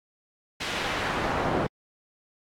brown noise with band-pass filter sweep, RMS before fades -28 dBFS, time 0.6-1.67 s, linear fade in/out 10 ms, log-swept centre 3500 to 650 Hz, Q 0.79, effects AAC 64 kbps

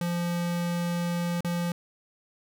square tone with dropouts, 173.1 Hz, F3, 15 cents flat, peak -27 dBFS, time 0.01-1.72 s, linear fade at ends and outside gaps 2 ms, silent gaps 1.407-1.446 s, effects none

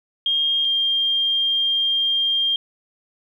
sine tone pair in turn, 3226 / 3202 Hz, G7 / G7, +49 / +36 cents, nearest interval unison, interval 13 cents, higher first, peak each -17 dBFS, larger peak neither, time 0.26-0.65 / 0.65-2.56 s, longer second, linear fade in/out 2 ms, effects 9-bit

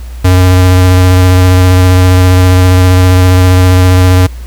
square tone with vibrato, 91.6 Hz, F#2, 17 cents flat, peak -3 dBFS, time 0.24-4.27 s, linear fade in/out 10 ms, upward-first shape square, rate 15 Hz, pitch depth 12 cents each way, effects added 60 Hz sine -20 dBFS peak until 4.46 s + pink hiss -37 dBFS RMS until 4.46 s

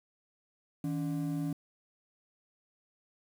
triangle ring-modulated tone, 221.2 Hz, A3, 9 cents sharp, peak -26 dBFS, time 0.84-1.53 s, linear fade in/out 2 ms, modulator 61.7 Hz, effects 9-bit

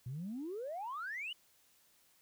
sine exponential sweep, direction up, 116.54 to 3035 Hz, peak -38 dBFS, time 0.06-1.33 s, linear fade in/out 5 ms, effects tanh soft clip ceiling -35 dBFS + white hiss -69 dBFS RMS until 2.21 s

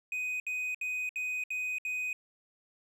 triangle tone bursts, 2500 Hz, D#7, 8 cents sharp, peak -30 dBFS, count 6, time 0.12-2.13 s, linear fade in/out 2 ms, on 280 ms, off 66 ms, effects none

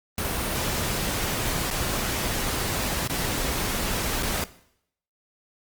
pink noise with dropouts, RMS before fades -27 dBFS, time 0.18-4.44 s, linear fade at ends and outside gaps 1 ms, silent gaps 1.704-1.711 / 3.075-3.097 / 4.226-4.23 s, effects noise-tail reverb RT60 0.7 s tail -17 dB re dry + Opus 32 kbps

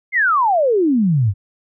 sine exponential sweep, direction down, 2171 to 91.9 Hz, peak -12 dBFS, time 0.12-1.34 s, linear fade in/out 50 ms, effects none

